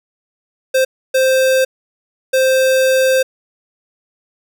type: tone bursts at uneven times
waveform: square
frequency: 523.3 Hz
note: C5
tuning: in tune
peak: -11 dBFS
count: 3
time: 0.74-0.85 / 1.14-1.65 / 2.33-3.23 s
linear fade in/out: 10 ms
effects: none